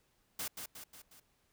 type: noise with echo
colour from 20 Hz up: white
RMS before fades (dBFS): -39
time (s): 0.39-0.48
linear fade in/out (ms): 5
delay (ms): 180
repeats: 4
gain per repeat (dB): -5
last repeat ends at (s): 1.2
effects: pink hiss -74 dBFS RMS until 1.52 s